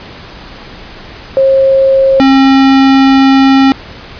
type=tone pair in turn; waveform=sine / square; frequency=537 / 269.2 Hz; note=C5 / C4; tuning=+45 / +49 cents; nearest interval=octave; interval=1196 cents; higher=first; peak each=-4 dBFS; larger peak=neither; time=1.37-2.2 / 2.2-3.72 s; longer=second; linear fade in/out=0 ms; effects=pink hiss -30 dBFS RMS until 4.19 s + resampled to 11025 Hz